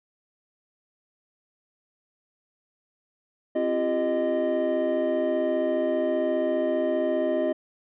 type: tone cluster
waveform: triangle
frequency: 263.3 / 342.1 / 397.1 / 618 Hz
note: C4 / F4 / G4 / D#5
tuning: +11 / -36 / +22 / -12 cents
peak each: -28 / -26 / -30 / -23 dBFS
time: 3.55-7.53 s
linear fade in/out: 10 ms
effects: resampled to 8000 Hz